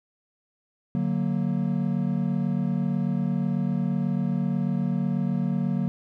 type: chord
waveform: triangle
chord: D augmented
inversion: none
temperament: equal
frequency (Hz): 146.83 / 185 / 233.1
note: D3 / F#3 / A#3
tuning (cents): 0 / 0 / 0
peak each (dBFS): -26 / -24 / -26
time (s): 0.95-5.88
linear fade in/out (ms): 0
effects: none